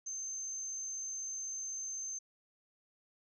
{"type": "tone", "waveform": "sine", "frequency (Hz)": 6272, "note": "G8", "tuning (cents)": 0, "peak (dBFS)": -38, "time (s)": [0.06, 2.19], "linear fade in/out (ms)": 10, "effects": []}